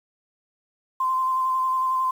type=tone with vibrato; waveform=sine; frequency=1039 Hz; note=C6; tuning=12 cents flat; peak=-20 dBFS; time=1-2.11 s; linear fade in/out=5 ms; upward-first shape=square; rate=11 Hz; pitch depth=12 cents each way; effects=8-bit